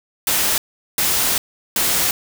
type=noise bursts at uneven times; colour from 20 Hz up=white; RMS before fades=-18 dBFS; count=3; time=0.27-0.58 / 0.98-1.38 / 1.76-2.11 s; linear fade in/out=2 ms; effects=none